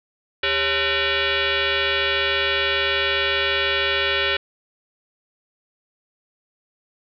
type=tone with frequency modulation; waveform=sine; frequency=554.4 Hz; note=C#5; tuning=in tune; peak=-18 dBFS; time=0.43-4.37 s; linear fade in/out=5 ms; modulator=477 Hz; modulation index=6.7; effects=none